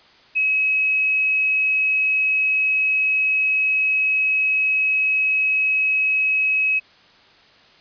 sine tone, 2558 Hz, D#7, 47 cents sharp, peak -16 dBFS, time 0.35-6.8 s, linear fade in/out 20 ms, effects white hiss -51 dBFS RMS until 7.8 s + resampled to 11025 Hz

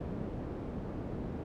white low-pass noise, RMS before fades -39 dBFS, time 0-1.44 s, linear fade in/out 10 ms, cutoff 320 Hz, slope 12 dB/octave, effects none

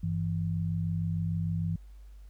sine tone pair together, 98 / 164.63 Hz, G2 / E3, 0 / -2 cents, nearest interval major sixth, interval 898 cents, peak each -31 / -30 dBFS, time 0.03-1.76 s, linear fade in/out 5 ms, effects added 50 Hz sine -46 dBFS peak until 2.29 s + pink hiss -69 dBFS RMS until 2.29 s

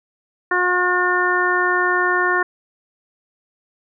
harmonic tone, 360 Hz, F#4, 47 cents flat, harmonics 1 / 2 / 3 / 4 / 5, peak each -22 / -26 / -21 / -21 / -20 dBFS, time 0.51-2.43 s, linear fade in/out 5 ms, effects none

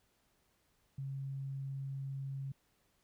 sine tone, 136.3 Hz, C#3, 29 cents flat, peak -38 dBFS, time 0.98-2.52 s, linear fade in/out 5 ms, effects pink hiss -75 dBFS RMS until 3.03 s

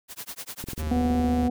white noise with tremolo, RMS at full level -35 dBFS, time 0.08-0.83 s, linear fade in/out 50 ms, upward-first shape sine, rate 10 Hz, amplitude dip 100%
click train, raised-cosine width 3 ms, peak -22 dBFS, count 18, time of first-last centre 0.64-1.431 s, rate 21.5 Hz
square tone with vibrato, 77 Hz, D#2, 17 cents flat, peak -28 dBFS, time 0.78-1.49 s, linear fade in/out 20 ms, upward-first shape sine, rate 5.6 Hz, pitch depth 21 cents each way
harmonic tone, 245.8 Hz, B3, 8 cents flat, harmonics 1 / 2 / 3, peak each -22 / -33 / -31 dBFS, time 0.91-1.5 s, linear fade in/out 5 ms
effects none

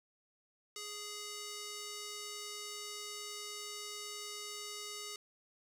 square tone with band-pass filter, 415.3 Hz, G#4, in tune, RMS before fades -45 dBFS, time 0.76-5.16 s, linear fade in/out 2 ms, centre 6000 Hz, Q 0.98, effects none

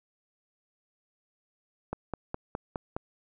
click train, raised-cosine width 1 ms, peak -18 dBFS, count 6, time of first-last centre 1.93-2.965 s, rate 4.83 Hz, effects none

